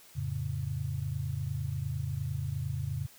sine chord, F augmented, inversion none, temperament equal, 87.31 / 110 / 138.59 Hz, F2 / A2 / C#3, 0 / 0 / 0 cents, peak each -37 / -36 / -34 dBFS, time 0.15-3.07 s, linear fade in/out 20 ms, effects white hiss -56 dBFS RMS until 3.18 s

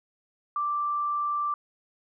sine tone, 1174.7 Hz, D6, in tune, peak -25 dBFS, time 0.56-1.54 s, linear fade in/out 2 ms, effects none

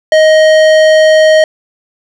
sine tone with tanh clipping, 626 Hz, D#5, 10 cents sharp, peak -5 dBFS, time 0.12-1.44 s, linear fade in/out 2 ms, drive 16 dB, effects none

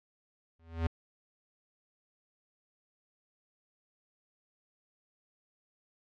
square tone with exponential growth, 82.41 Hz, E2, in tune, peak -26 dBFS, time 0.59-0.87 s, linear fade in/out 5 ms, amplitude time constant 59 ms, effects low-pass 3000 Hz 12 dB/octave

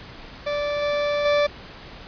40% pulse tone with level steps, 584 Hz, D5, 10 cents flat, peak -22 / -20 / -16 dBFS, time 0.46-1.47 s, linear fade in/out 10 ms, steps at 0.82 / 1.25 s, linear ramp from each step 5 ms, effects pink hiss -41 dBFS RMS until 2.07 s + resampled to 11025 Hz

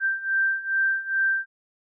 sine beating tone pair, 1568 / 1570.4 Hz, G6 / G6, 0 / +3 cents, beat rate 2.4 Hz, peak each -26 / -23 dBFS, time 0-1.46 s, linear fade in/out 50 ms, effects none

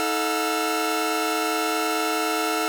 sawtooth tone cluster, 317.7 / 436.5 / 720 / 1339 Hz, D#4 / A4 / F#5 / E6, +36 / -14 / -47 / +27 cents, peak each -24 dBFS, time 0-2.68 s, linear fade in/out 0 ms, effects none

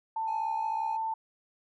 sine tone, 890 Hz, A5, 20 cents sharp, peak -29 dBFS, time 0.16-1.14 s, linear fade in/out 5 ms
triangle tone with vibrato, 830.6 Hz, G#5, in tune, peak -34 dBFS, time 0.27-0.97 s, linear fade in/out 10 ms, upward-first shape triangle, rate 3.1 Hz, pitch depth 20 cents each way
effects none

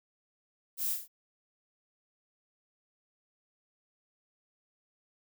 violet noise with echo, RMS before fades -33 dBFS, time 0.77-0.97 s, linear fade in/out 50 ms, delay 37 ms, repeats 3, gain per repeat -5 dB, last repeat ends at 1.081 s, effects none

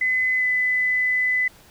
sine tone with pitch glide, 2025 to 2006 Hz, B6 to B6, +43 to +26 cents, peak -18 dBFS, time 0.01-1.48 s, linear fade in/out 5 ms, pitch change -17 cents, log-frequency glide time 0.37-0.44 s, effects pink hiss -51 dBFS RMS until 1.7 s

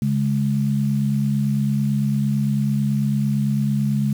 sine tone pair together, 139.63 / 208.6 Hz, C#3 / G#3, +13 / +8 cents, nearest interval perfect fifth, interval 695 cents, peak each -20 dBFS, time 0.02-4.13 s, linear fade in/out 2 ms, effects 7-bit

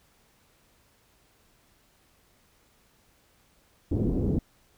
white low-pass noise, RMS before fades -26 dBFS, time 3.91-4.39 s, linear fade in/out 5 ms, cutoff 340 Hz, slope 24 dB/octave, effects pink hiss -64 dBFS RMS until 4.77 s

